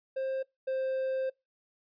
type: tone pair in turn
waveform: triangle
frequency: 530 / 526 Hz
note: C5 / C5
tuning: +22 / +9 cents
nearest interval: unison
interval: 13 cents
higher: first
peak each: -28 / -27 dBFS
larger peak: second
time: 0.16-0.43 / 0.67-1.3 s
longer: second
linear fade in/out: 10 ms
effects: noise-tail reverb RT60 0.2 s tail -24 dB re dry + resampled to 11025 Hz